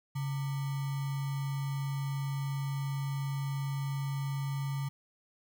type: tone with sample-and-hold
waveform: sine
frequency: 138.59 Hz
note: C#3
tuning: in tune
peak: -31 dBFS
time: 0.15-4.89 s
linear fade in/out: 10 ms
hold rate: 1050 Hz
effects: none